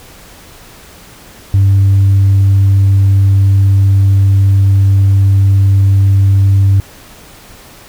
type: tone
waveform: sine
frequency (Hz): 98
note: G2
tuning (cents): 0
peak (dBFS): -3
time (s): 1.54-6.8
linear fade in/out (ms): 0
effects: tanh soft clip ceiling -3 dBFS + pink hiss -37 dBFS RMS until 7.88 s